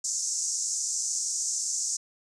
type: band-pass noise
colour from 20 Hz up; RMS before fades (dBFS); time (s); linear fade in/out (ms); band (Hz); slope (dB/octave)
pink; -30; 0.04-1.97; 5; 5900 to 7800; 48
effects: none